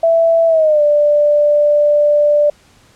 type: tone with pitch glide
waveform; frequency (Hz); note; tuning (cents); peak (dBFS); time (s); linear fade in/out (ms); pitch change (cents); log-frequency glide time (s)
sine; 662 to 589.8; E5 to D5; +7 to +7; -8; 0.03-2.5; 5; -200; 0.47-0.82
effects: pink hiss -49 dBFS RMS until 2.95 s + low-pass 9000 Hz 12 dB/octave